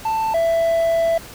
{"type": "tone pair in turn", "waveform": "triangle", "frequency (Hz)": [886, 663.8], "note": ["A5", "E5"], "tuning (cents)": [12, 12], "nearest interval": "perfect fourth", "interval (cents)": 500, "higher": "first", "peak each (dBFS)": [-16, -13], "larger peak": "second", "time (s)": [[0.05, 0.34], [0.34, 1.18]], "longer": "second", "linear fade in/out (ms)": 5, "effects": ["pink hiss -38 dBFS RMS until 1.34 s"]}